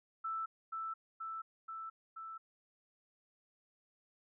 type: tone with echo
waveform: sine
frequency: 1322 Hz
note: E6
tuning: 5 cents sharp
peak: -36 dBFS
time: 0.24-0.46 s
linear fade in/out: 10 ms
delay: 480 ms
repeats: 4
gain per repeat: -2 dB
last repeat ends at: 2.38 s
effects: none